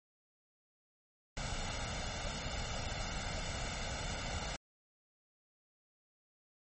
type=noise with comb filter; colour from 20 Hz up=pink; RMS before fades=-39 dBFS; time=1.37-4.56 s; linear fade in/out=0 ms; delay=1.4 ms; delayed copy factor=+0.65; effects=MP3 32 kbps